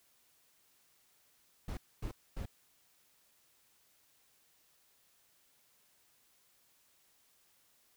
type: noise bursts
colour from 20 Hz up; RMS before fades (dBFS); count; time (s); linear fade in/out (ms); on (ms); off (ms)
brown; -39; 3; 1.68-2.456; 5; 92; 250
effects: white hiss -70 dBFS RMS until 7.96 s